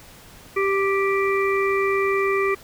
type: harmonic tone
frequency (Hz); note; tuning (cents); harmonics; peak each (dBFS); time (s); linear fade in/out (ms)
392; G4; 0; 1 / 3 / 5 / 6; -20 / -25 / -28 / -28; 0.56-2.55; 10
effects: pink hiss -46 dBFS RMS until 2.63 s